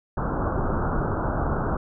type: low-pass noise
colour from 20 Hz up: pink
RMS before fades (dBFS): -25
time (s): 0.17-1.77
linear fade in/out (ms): 5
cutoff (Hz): 1500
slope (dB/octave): 96
effects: none